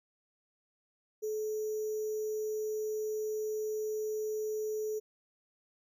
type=tone with sample-and-hold; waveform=sine; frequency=430 Hz; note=A4; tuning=40 cents flat; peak=-32 dBFS; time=1.22-5 s; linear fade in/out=20 ms; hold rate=6300 Hz; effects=none